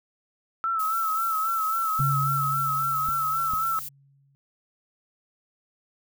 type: tone with vibrato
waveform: sine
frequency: 1313 Hz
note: E6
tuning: 7 cents flat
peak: -23 dBFS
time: 0.64-3.79 s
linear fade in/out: 0 ms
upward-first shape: sine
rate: 3.7 Hz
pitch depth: 52 cents each way
type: noise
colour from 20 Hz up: violet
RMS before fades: -36 dBFS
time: 0.79-3.89 s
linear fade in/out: 10 ms
type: clicks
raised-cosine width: 5 ms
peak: -24 dBFS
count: 3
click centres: 1.994 / 3.088 / 3.536 s
type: tone with exponential decay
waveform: sine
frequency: 138.59 Hz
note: C#3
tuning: in tune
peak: -21 dBFS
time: 2-4.35 s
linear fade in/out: 0 ms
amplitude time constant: 510 ms
effects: none